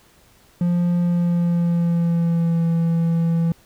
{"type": "tone with pitch glide", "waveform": "triangle", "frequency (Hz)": [174.61, 166.63], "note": ["F3", "E3"], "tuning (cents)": [0, 19], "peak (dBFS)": -14, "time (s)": [0.61, 3.52], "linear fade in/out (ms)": 2, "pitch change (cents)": -81, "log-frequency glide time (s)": [1, 2.65], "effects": ["pink hiss -54 dBFS RMS until 3.65 s"]}